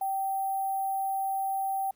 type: tone with sample-and-hold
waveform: sine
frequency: 777 Hz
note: G5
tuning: 16 cents flat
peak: -27 dBFS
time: 0.01-1.91 s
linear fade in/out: 5 ms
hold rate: 11025 Hz
effects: pink hiss -70 dBFS RMS until 1.95 s